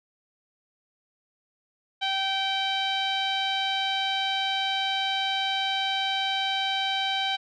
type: tone with low-pass filter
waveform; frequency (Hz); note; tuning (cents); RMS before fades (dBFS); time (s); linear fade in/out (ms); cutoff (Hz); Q
sawtooth; 775; G5; -20; -27; 2.01-7.37; 20; 3500; 8.9
effects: none